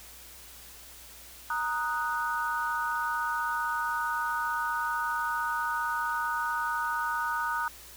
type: chord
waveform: sine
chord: D# minor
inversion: second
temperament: equal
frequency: 932.3 / 1244.5 / 1480 Hz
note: A#5 / D#6 / F#6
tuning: 0 / 0 / 0 cents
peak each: -32 dBFS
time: 1.5-7.68 s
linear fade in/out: 2 ms
effects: added 60 Hz sine -56 dBFS peak until 7.96 s + white hiss -49 dBFS RMS until 7.96 s